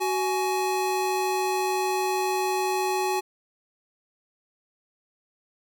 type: tone pair together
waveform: square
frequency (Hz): 373.3 / 839.7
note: F#4 / G#5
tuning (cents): +15 / +19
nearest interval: octave + major second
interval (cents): 1404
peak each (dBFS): -27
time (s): 0-3.21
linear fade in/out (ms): 20
effects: none